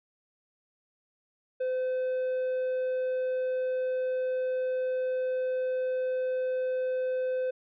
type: tone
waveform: triangle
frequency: 512 Hz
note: C5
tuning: 38 cents flat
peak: -25 dBFS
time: 1.6-7.51 s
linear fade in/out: 10 ms
effects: resampled to 8000 Hz